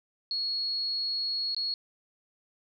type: tone with dropouts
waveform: sine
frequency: 4330 Hz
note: C#8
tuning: 41 cents flat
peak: -28 dBFS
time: 0.31-1.74 s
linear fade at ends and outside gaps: 1 ms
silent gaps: 1.547-1.565 s
effects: none